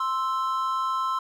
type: tone pair together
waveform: triangle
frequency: 1046.5 / 1318.5 Hz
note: C6 / E6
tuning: 0 / 0 cents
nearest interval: major third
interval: 400 cents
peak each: -24 / -26 dBFS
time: 0-1.19 s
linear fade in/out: 5 ms
effects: none